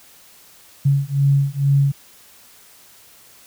sine beating tone pair, 138.59 / 140.79 Hz, C#3 / C#3, 0 / +27 cents, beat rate 2.2 Hz, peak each -17 dBFS, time 0.85-1.92 s, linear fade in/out 10 ms, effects white hiss -48 dBFS RMS until 3.46 s

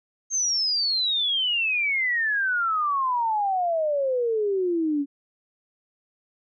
sine exponential sweep, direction down, 6450 to 276.6 Hz, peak -21 dBFS, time 0.3-5.06 s, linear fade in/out 50 ms, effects none

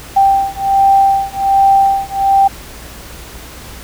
sine beating tone pair, 784 / 785.3 Hz, G5 / G5, 0 / +3 cents, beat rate 1.3 Hz, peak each -11 dBFS, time 0.16-2.48 s, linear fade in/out 10 ms, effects added 60 Hz sine -35 dBFS peak until 3.83 s + pink hiss -33 dBFS RMS until 3.83 s

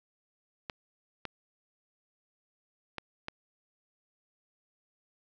clicks, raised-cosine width 0.3 ms, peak -20 dBFS, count 4, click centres 0.698 / 1.253 / 2.983 / 3.284 s, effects resampled to 16000 Hz + 10-bit

